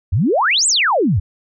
sine exponential two-way sweep, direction up then down, 77.78 to 8590 to 77.78 Hz, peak -12 dBFS, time 0.12-1.2 s, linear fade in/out 10 ms, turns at 0.67 s, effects none

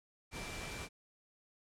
sine tone in noise, 2349 Hz, D7, in tune, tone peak -49 dBFS, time 0.31-0.89 s, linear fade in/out 50 ms, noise pink, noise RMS -44 dBFS, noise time 0.31-0.89 s, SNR -8 dB, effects low-pass 9000 Hz 12 dB/octave

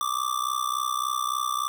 square tone with amplitude modulation, 1174.7 Hz, D6, in tune, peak -22 dBFS, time 0.01-1.68 s, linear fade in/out 0 ms, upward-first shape sine, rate 63.5 Hz, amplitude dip 90%, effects 9-bit

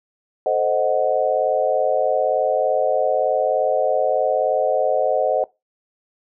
sine chord, A diminished seventh, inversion none, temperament equal, 440 / 523.3 / 622.3 / 740 Hz, A4 / C5 / Eb5 / Gb5, 0 / 0 / 0 / 0 cents, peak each -25 / -21 / -20 / -22 dBFS, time 0.46-5.44 s, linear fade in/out 2 ms, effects noise-tail reverb RT60 0.2 s tail -20 dB re dry

